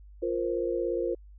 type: chord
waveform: sine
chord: F suspended fourth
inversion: none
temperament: equal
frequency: 349.2 / 466.2 / 523.3 Hz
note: F4 / Bb4 / C5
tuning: 0 / 0 / 0 cents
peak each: -30 / -31 / -32 dBFS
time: 0.22-1.15 s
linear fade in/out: 10 ms
effects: added 50 Hz sine -47 dBFS peak until 1.38 s

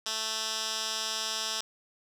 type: tone with band-pass filter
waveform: 10% pulse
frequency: 220 Hz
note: A3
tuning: in tune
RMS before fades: -33 dBFS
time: 0.06-1.61 s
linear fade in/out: 2 ms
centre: 5000 Hz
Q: 1.7
effects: none

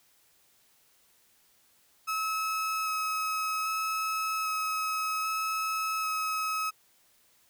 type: tone with vibrato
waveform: 35% pulse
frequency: 1286 Hz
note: E6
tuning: 43 cents flat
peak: -27 dBFS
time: 2.07-6.71 s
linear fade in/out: 20 ms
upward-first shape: square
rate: 0.63 Hz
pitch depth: 8 cents each way
effects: white hiss -65 dBFS RMS until 7.49 s

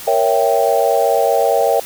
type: chord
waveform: sine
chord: A# diminished seventh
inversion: none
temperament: equal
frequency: 466.2 / 554.4 / 659.3 / 784 Hz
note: A#4 / C#5 / E5 / G5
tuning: 0 / 0 / 0 / 0 cents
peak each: -17 dBFS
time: 0.07-1.8 s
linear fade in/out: 5 ms
effects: white hiss -32 dBFS RMS until 1.85 s

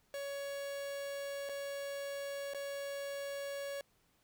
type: tone with dropouts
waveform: 45% pulse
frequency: 560 Hz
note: C#5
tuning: 18 cents sharp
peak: -39 dBFS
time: 0.14-3.81 s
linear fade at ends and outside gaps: 1 ms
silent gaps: 1.49-1.494 / 2.536-2.546 s
effects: pink hiss -73 dBFS RMS until 4.23 s

